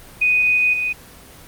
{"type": "tone with level steps", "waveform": "sine", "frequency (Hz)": 2489, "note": "D#7", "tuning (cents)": 0, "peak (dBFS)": [-13, -18], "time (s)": [0.21, 0.93], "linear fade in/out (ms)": 10, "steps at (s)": 0.73, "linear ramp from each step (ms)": 5, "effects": ["pink hiss -42 dBFS RMS until 1.47 s", "Opus 24 kbps"]}